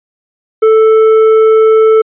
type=tone with hard clipping; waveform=sine; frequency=440 Hz; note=A4; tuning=in tune; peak=-5 dBFS; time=0.62-2.02 s; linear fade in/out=10 ms; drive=6 dB; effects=resampled to 8000 Hz